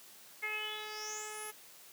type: tone with low-pass filter sweep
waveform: 10% pulse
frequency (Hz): 426.9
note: G#4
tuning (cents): +48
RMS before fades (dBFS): -41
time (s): 0.42-1.52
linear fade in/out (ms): 20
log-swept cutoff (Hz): 2100 to 12000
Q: 9.5
effects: white hiss -56 dBFS RMS until 1.92 s + high-pass 150 Hz 12 dB/octave